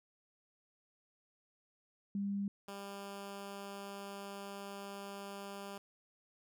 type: tone pair in turn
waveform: sine / 10% pulse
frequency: 200 / 199.07 Hz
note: G3 / G3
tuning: +35 / +27 cents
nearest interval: unison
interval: 8 cents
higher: first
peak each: -34 / -36 dBFS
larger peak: first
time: 2.15-2.48 / 2.68-5.78 s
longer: second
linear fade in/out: 2 ms
effects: none